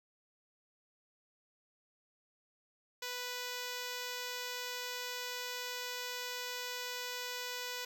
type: tone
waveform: 5% pulse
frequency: 493.9 Hz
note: B4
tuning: in tune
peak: -27 dBFS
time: 3.02-7.85 s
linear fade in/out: 5 ms
effects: none